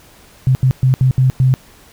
sine tone bursts at uneven times, 130 Hz, C3, 11 cents flat, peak -8 dBFS, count 6, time 0.47-0.55 / 0.63-0.71 / 0.83-0.94 / 1.01-1.11 / 1.18-1.3 / 1.4-1.54 s, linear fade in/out 0 ms, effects pink hiss -45 dBFS RMS until 1.92 s

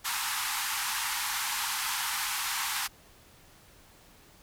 pink band-pass noise, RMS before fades -32 dBFS, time 0.04-2.88 s, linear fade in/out 20 ms, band 810 to 15000 Hz, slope 96 dB/octave, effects pink hiss -57 dBFS RMS until 4.42 s

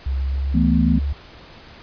sine tone with pitch glide, 66.9 to 70.55 Hz, C2 to C#2, +39 to +31 cents, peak -19 dBFS, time 0.06-1.13 s, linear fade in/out 5 ms, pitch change +92 cents, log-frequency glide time 0.22-0.82 s
sine chord, E suspended fourth, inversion none, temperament equal, 164.81 / 220 / 246.9 Hz, E3 / A3 / B3, 0 / 0 / 0 cents, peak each -19 dBFS, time 0.54-0.99 s, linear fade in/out 10 ms
effects pink hiss -43 dBFS RMS until 1.82 s + resampled to 11025 Hz

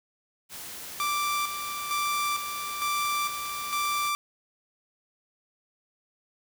white noise, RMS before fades -40 dBFS, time 0.49-4.12 s, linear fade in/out 50 ms
sawtooth tone with tremolo, 1174.7 Hz, D6, in tune, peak -22 dBFS, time 1-4.15 s, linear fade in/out 0 ms, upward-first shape square, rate 1.1 Hz, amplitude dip 55%
effects none

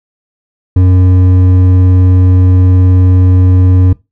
sine tone with hard clipping, 91.9 Hz, F#2, 11 cents flat, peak -5 dBFS, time 0.76-3.93 s, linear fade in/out 5 ms, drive 8 dB, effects noise-tail reverb RT60 0.2 s tail -19 dB re dry

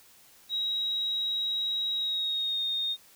sine tone with pitch glide, 3830 to 3691 Hz, A#7 to A#7, +46 to -18 cents, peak -27 dBFS, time 0.49-2.97 s, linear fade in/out 50 ms, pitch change -64 cents, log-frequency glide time 1.94-2.61 s, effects white hiss -57 dBFS RMS until 3.15 s

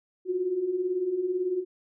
sine beating tone pair, 349.2 / 367.2 Hz, F4 / F#4, 0 / -13 cents, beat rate 18 Hz, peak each -33 / -26 dBFS, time 0.25-1.65 s, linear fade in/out 50 ms, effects none

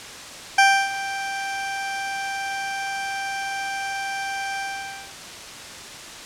20% pulse tone with ADSR envelope, 785 Hz, G5, 2 cents sharp, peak -6 dBFS, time 0.58-5.14 s, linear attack 6 ms, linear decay 300 ms, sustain -15 dB, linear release 540 ms, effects white hiss -37 dBFS RMS until 6.25 s + low-pass 7000 Hz 12 dB/octave

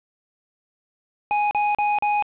square tone bursts, 830.6 Hz, G#5, in tune, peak -19 dBFS, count 4, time 1.31-2.224 s, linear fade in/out 0 ms, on 200 ms, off 38 ms, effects resampled to 8000 Hz + 8-bit

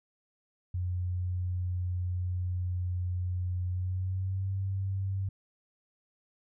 sine tone with pitch glide, 90.1 to 96.57 Hz, F#2 to G2, -45 to -25 cents, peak -29 dBFS, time 0.74-5.29 s, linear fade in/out 5 ms, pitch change +120 cents, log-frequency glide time 3.65-4.51 s, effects none

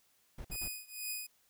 brown noise bursts, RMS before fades -44 dBFS, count 3, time 0.38-0.68 s, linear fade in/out 5 ms, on 68 ms, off 48 ms
5% pulse tone with tremolo, 2489 Hz, D#7, in tune, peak -26 dBFS, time 0.51-1.27 s, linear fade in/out 10 ms, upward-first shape triangle, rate 2.1 Hz, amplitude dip 95%
effects white hiss -71 dBFS RMS until 1.49 s

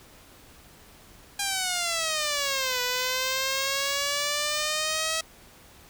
5% pulse exponential two-way sweep, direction down then up, 809 to 493.9 to 647 Hz, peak -14 dBFS, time 1.39-5.21 s, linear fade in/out 5 ms, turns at 2.81 s, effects pink hiss -52 dBFS RMS until 5.89 s

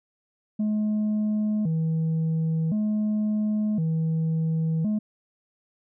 sine tone with vibrato, 185 Hz, F#3, in tune, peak -19 dBFS, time 0.59-4.99 s, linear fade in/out 10 ms, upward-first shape square, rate 0.47 Hz, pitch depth 240 cents each way, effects tanh soft clip ceiling -21 dBFS

